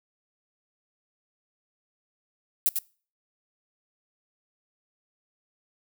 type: noise with echo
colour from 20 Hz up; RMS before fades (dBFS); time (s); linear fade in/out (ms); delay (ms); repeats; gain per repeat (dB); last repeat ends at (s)
violet; -22; 2.66-2.69; 0; 97; 1; -5; 2.787
effects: noise-tail reverb RT60 0.4 s tail -23 dB re dry